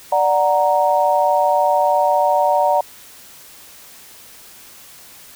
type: chord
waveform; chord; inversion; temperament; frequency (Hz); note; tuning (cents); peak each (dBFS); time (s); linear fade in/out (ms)
sine; D augmented; none; equal; 587.3 / 740 / 932.3; D5 / F#5 / A#5; 0 / 0 / 0; -17; 0.12-2.81; 5
effects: white hiss -42 dBFS RMS until 5.35 s